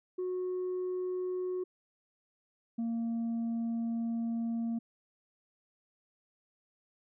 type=tone pair in turn; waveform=sine; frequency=366.1 / 230.6 Hz; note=F#4 / A#3; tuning=-18 / -19 cents; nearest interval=minor sixth; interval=801 cents; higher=first; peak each=-30 / -28 dBFS; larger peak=second; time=0.18-1.64 / 2.78-4.79 s; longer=second; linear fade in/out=10 ms; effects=tanh soft clip ceiling -30 dBFS